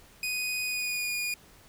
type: tone with pitch glide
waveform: sawtooth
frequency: 2489 to 2443 Hz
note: D#7 to D#7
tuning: 0 to -32 cents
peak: -26 dBFS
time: 0.23-1.34 s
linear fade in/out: 2 ms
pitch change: -32 cents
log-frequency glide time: 0.62-1.11 s
effects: pink hiss -56 dBFS RMS until 1.68 s